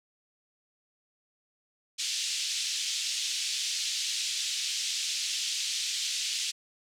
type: band-pass noise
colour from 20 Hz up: pink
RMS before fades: -32 dBFS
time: 1.98-6.52 s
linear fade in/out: 20 ms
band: 3000 to 7400 Hz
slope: 24 dB/octave
effects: none